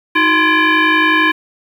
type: tone with frequency modulation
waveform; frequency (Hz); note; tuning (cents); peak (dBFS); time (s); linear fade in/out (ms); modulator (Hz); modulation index
sine; 314; D#4; +16; -9; 0.15-1.32; 10; 679; 3.5
effects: 7-bit